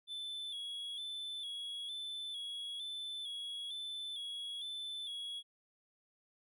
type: tone with vibrato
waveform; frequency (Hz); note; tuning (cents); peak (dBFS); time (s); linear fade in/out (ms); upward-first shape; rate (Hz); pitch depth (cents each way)
triangle; 3427; A7; -46; -39; 0.07-5.43; 50; square; 1.1; 47
effects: none